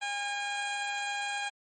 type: tone with amplitude modulation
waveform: 15% pulse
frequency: 812 Hz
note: G#5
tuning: 39 cents flat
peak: -24 dBFS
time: 0.01-1.5 s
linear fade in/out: 20 ms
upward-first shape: sine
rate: 230 Hz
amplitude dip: 25%
effects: MP3 32 kbps